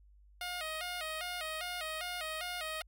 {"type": "tone with vibrato", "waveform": "10% pulse", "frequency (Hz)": 670, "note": "E5", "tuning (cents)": 28, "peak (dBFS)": -29, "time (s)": [0.41, 2.82], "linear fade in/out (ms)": 2, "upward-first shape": "square", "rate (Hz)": 2.5, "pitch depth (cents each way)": 110, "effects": ["added 50 Hz sine -58 dBFS peak until 2.87 s"]}